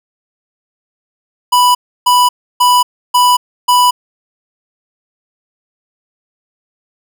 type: tone bursts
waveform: square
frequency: 987.8 Hz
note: B5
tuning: in tune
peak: -7 dBFS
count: 5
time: 1.52-3.91 s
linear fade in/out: 10 ms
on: 230 ms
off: 310 ms
effects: none